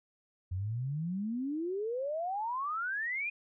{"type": "exponential sweep", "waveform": "sine", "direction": "up", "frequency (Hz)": [87.31, 2489], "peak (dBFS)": -32, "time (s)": [0.51, 3.3], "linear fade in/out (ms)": 10, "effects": []}